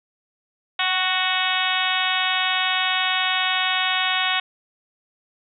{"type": "harmonic tone with a mistuned harmonic", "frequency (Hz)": 370, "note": "F#4", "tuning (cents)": 0, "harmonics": [2, 3, 4, 5, 6, 7, 8, 9, 10], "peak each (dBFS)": [-28, -28, -28, -28, -28, -28, -28, -28, -28], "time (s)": [0.79, 4.4], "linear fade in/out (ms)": 5, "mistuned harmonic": 2, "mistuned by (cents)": 21, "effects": []}